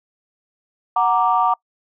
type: chord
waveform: sine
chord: Gb augmented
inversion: none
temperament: equal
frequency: 740 / 932.3 / 1174.7 Hz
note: Gb5 / Bb5 / D6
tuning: 0 / 0 / 0 cents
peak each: -18 dBFS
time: 0.96-1.54 s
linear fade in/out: 5 ms
effects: noise-tail reverb RT60 0.1 s tail -25 dB re dry + tanh soft clip ceiling -4 dBFS